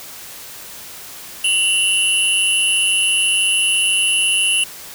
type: tone cluster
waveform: sine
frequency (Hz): 2754 / 2948 / 10200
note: F7 / F#7 / D#9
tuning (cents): -25 / -7 / +42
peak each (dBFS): -18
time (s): 1.44-4.64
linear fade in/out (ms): 5
effects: white hiss -35 dBFS RMS until 4.94 s